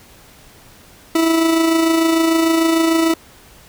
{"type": "tone with amplitude modulation", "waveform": "40% pulse", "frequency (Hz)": 327.2, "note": "E4", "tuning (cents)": -13, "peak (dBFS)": -10, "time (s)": [1.15, 3.14], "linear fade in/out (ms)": 5, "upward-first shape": "sine", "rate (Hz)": 26.7, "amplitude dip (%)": 40, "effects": ["pink hiss -45 dBFS RMS until 3.68 s"]}